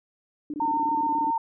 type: tone bursts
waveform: sine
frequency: 297 Hz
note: D4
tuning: 20 cents sharp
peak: -29 dBFS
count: 14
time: 0.5-1.305 s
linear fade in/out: 2 ms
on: 38 ms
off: 21 ms
type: tone with vibrato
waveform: sine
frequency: 908 Hz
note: A#5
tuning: 46 cents flat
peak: -22 dBFS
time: 0.6-1.38 s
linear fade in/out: 5 ms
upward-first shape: sine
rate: 7.2 Hz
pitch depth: 15 cents each way
effects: none